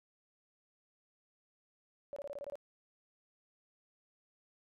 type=tone bursts; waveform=sine; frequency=570 Hz; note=C#5; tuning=48 cents sharp; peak=-40 dBFS; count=8; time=2.13-2.555 s; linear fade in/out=0 ms; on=33 ms; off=23 ms; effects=none